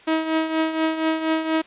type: tone with tremolo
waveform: sawtooth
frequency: 319 Hz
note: D#4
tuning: 43 cents sharp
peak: -13 dBFS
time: 0.07-1.62 s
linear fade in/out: 10 ms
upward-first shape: triangle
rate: 4.2 Hz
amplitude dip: 70%
effects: white hiss -48 dBFS RMS until 1.66 s + resampled to 8000 Hz